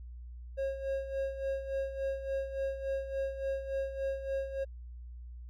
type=tone with tremolo; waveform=triangle; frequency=542 Hz; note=C#5; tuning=39 cents flat; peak=-28 dBFS; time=0.57-4.65 s; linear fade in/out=20 ms; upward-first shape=sine; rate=3.5 Hz; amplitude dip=70%; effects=added 60 Hz sine -43 dBFS peak until 5.49 s